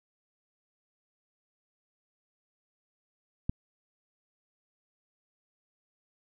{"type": "click", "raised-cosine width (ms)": 5, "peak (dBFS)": -16, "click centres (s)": 3.495, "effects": []}